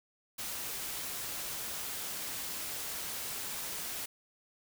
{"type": "noise", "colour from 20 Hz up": "white", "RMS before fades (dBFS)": -39, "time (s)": [0.38, 4.06], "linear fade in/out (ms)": 10, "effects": []}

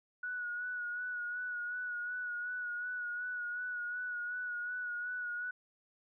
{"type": "tone with vibrato", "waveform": "sine", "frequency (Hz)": 1463, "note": "F#6", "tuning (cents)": -20, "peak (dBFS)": -36, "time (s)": [0.23, 5.51], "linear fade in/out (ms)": 5, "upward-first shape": "sine", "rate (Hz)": 2.7, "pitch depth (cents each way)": 29, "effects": []}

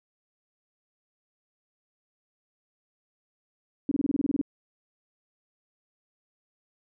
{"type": "tone bursts", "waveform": "sine", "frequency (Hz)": 280.8, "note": "C#4", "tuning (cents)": 22, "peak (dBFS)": -22, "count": 11, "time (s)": [3.89, 4.414], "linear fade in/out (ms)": 2, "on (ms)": 24, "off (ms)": 26, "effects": []}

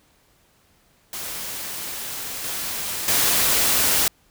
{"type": "noise with level steps", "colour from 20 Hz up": "white", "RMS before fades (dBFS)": [-31, -28, -19], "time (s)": [1.13, 4.08], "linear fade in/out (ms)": 2, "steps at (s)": [2.44, 3.08], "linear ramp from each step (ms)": 2, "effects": ["pink hiss -60 dBFS RMS until 4.3 s"]}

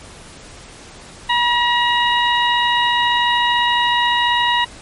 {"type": "harmonic tone with a mistuned harmonic", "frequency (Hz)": 954, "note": "A#5", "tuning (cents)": 40, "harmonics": [1, 2, 3, 4], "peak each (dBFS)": [-16, -19, -21, -22], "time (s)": [1.29, 4.65], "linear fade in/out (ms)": 10, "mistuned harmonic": 1, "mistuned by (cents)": 20, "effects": ["pink hiss -39 dBFS RMS until 4.81 s", "MP3 48 kbps"]}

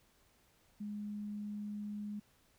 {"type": "tone", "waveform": "sine", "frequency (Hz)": 207.7, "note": "G#3", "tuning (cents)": 0, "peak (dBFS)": -39, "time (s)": [0.8, 2.2], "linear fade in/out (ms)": 10, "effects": ["pink hiss -70 dBFS RMS until 2.58 s"]}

